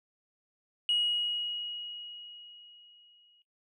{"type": "tone with exponential decay", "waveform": "sine", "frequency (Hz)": 2897, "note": "F#7", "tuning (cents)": -37, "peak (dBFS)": -23, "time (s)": [0.89, 3.42], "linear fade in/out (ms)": 1, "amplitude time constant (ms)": 550, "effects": ["noise-tail reverb RT60 0.2 s tail -20 dB re dry", "tanh soft clip ceiling -21 dBFS"]}